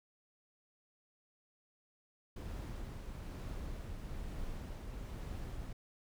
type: noise with tremolo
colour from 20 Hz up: brown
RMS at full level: -42 dBFS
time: 2.36-5.73 s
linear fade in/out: 5 ms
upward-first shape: triangle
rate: 1.1 Hz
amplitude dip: 30%
effects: none